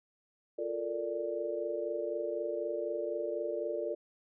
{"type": "chord", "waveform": "sine", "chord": "Bb major seventh", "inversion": "second", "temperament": "equal with one note detuned", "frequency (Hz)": [349.2, 440, 464, 587.3], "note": ["F4", "A4", "Bb4", "D5"], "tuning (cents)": [0, 0, -8, 0], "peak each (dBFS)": [-39, -39, -39, -36], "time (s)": [0.58, 3.95], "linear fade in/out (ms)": 10, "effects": []}